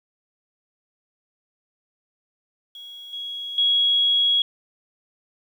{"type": "tone with level steps", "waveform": "sine", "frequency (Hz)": 3322, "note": "G#7", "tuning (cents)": 0, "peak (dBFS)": [-37, -29, -16], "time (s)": [2.75, 4.42], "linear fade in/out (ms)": 2, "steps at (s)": [3.13, 3.58], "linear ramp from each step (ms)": 2, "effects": ["9-bit"]}